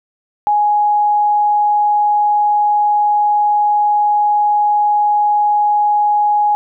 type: tone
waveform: sine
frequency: 833 Hz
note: G#5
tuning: 5 cents sharp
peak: -10 dBFS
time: 0.47-6.55 s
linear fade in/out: 0 ms
effects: none